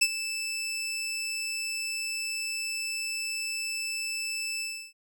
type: tone with ADSR envelope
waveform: 20% pulse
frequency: 2637 Hz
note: E7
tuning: in tune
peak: -13 dBFS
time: 0.01-4.93 s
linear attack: 12 ms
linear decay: 50 ms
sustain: -13 dB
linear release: 320 ms
effects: none